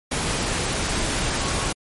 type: tone in noise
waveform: sine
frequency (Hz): 1101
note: C#6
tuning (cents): -12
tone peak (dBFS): -34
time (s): 1.4-1.66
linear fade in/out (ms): 10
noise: pink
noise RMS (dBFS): -24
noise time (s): 0.11-1.73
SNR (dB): -13
effects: MP3 48 kbps